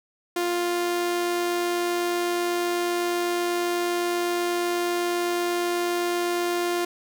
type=tone with amplitude modulation; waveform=sawtooth; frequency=349.9 Hz; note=F4; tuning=3 cents sharp; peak=-18 dBFS; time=0.36-6.85 s; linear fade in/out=5 ms; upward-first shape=sine; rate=108 Hz; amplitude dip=25%; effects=none